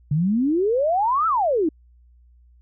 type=exponential two-way sweep; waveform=sine; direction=up then down; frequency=140.3 to 1358 to 294.8 Hz; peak=-17 dBFS; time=0.11-1.69 s; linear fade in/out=5 ms; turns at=1.27 s; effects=added 60 Hz sine -50 dBFS peak until 2.61 s